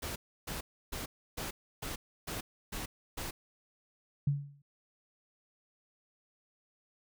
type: noise bursts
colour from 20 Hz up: pink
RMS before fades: -39 dBFS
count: 8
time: 0.02-3.31 s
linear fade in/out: 10 ms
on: 140 ms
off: 310 ms
type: tone with exponential decay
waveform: sine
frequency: 142.3 Hz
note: C#3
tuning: 46 cents sharp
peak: -23 dBFS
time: 4.27-4.62 s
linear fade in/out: 5 ms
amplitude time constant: 74 ms
effects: none